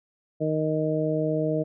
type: harmonic tone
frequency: 155.56 Hz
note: D#3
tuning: in tune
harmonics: 1 / 2 / 3 / 4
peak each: -28 / -28 / -28 / -28 dBFS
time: 0.4-1.64 s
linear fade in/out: 20 ms
effects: none